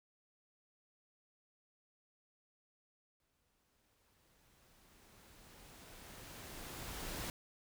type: noise with exponential growth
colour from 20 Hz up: pink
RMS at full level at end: -42 dBFS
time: 3.2-7.3 s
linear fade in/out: 1 ms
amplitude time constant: 890 ms
effects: none